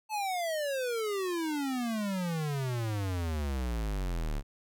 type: exponential sweep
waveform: square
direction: down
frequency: 880 to 34.65 Hz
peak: -31 dBFS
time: 0.09-4.43 s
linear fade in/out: 50 ms
effects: none